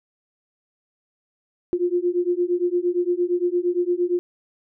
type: beating tone pair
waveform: sine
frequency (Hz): 349.2 / 357.9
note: F4 / F4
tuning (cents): 0 / +42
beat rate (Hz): 8.7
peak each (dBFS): -22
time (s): 1.73-4.19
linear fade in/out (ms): 0
effects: none